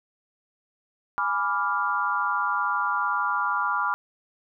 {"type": "chord", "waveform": "sine", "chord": "G# diminished seventh", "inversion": "none", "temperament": "equal", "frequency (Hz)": [830.6, 987.8, 1174.7, 1396.9], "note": ["G#5", "B5", "D6", "F6"], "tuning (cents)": [0, 0, 0, 0], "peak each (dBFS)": [-32, -28, -27, -27], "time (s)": [1.18, 3.94], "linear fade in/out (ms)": 0, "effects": []}